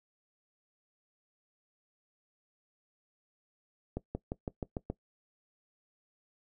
accelerating click train, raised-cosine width 2 ms, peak -21 dBFS, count 7, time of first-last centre 3.97-4.9 s, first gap 180 ms, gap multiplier 0.94, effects noise-tail reverb RT60 0.1 s tail -19 dB re dry

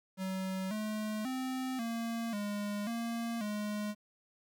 square tone with pitch steps, 189.1 / 214.4 / 259 / 230.3 / 205.5 / 232 / 209.2 Hz, F#3 / A3 / C4 / A#3 / G#3 / A#3 / G#3, +38 / -45 / -17 / -21 / -18 / -8 / +13 cents, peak -35 dBFS, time 0.17-3.95 s, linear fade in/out 50 ms, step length 540 ms, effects 11-bit

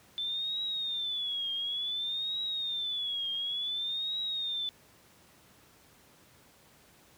sine tone with vibrato, 3520 Hz, A7, in tune, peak -31 dBFS, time 0.18-4.69 s, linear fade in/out 0 ms, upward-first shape triangle, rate 0.56 Hz, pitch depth 160 cents each way, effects pink hiss -60 dBFS RMS until 7.17 s + high-pass 80 Hz 12 dB/octave

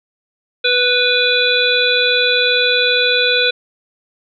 harmonic tone, 493.9 Hz, B4, in tune, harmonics 1 / 3 / 5 / 7 / 8, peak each -18 / -18 / -18 / -18 / -18 dBFS, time 0.64-3.51 s, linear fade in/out 10 ms, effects none

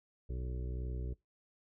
harmonic tone, 62.4 Hz, B1, 19 cents sharp, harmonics 1 / 2 / 3 / 4 / 5 / 6 / 7 / 9, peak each -37 / -44 / -54 / -57 / -54 / -52 / -53 / -62 dBFS, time 0.29-1.14 s, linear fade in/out 10 ms, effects noise-tail reverb RT60 0.2 s tail -23 dB re dry

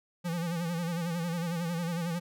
square tone with vibrato, 170 Hz, F3, 46 cents flat, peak -31 dBFS, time 0.24-2.2 s, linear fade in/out 20 ms, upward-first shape sine, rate 11 Hz, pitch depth 74 cents each way, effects none

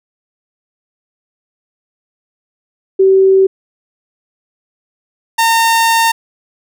sine / sawtooth tone pair in turn, 383.7 / 912.6 Hz, G4 / A#5, -37 / -37 cents, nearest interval octave + minor third, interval 1500 cents, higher second, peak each -5 dBFS, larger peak neither, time 2.99-3.47 / 5.38-6.12 s, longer second, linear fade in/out 10 ms, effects none

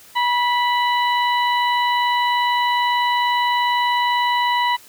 harmonic tone with a mistuned harmonic, 987.8 Hz, B5, in tune, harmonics 1 / 2 / 3 / 4, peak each -17 / -23 / -27 / -29 dBFS, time 0.15-4.77 s, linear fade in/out 20 ms, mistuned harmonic 1, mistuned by -33 cents, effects white hiss -46 dBFS RMS until 4.88 s + high-pass 60 Hz 12 dB/octave

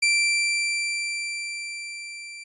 sawtooth tone with level ramp, 2349 Hz, D7, in tune, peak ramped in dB -14 to -34 dBFS, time 0.02-2.44 s, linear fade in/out 10 ms, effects resampled to 24000 Hz

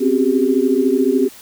sine tone cluster, 256.5 / 270.3 / 375.6 / 405.6 Hz, C4 / C#4 / F#4 / G#4, -34 / -44 / +26 / -41 cents, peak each -18 dBFS, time 0-1.29 s, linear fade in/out 20 ms, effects white hiss -41 dBFS RMS until 1.41 s

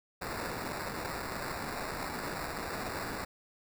white noise with sample-and-hold, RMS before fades -38 dBFS, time 0.21-3.25 s, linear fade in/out 10 ms, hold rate 3150 Hz, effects none

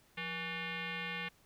sine tone with frequency modulation, 174.5 Hz, F3, 1 cent flat, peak -37 dBFS, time 0.17-1.29 s, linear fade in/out 10 ms, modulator 654 Hz, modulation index 4.4, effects pink hiss -67 dBFS RMS until 1.45 s

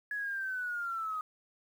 sine linear sweep, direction down, 1692 to 1244.5 Hz, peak -33 dBFS, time 0.11-1.21 s, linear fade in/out 2 ms, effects 10-bit

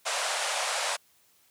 pink band-pass noise, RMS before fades -30 dBFS, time 0.05-0.97 s, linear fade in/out 20 ms, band 540 to 9900 Hz, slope 48 dB/octave, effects white hiss -64 dBFS RMS until 1.5 s + high-pass 60 Hz 12 dB/octave

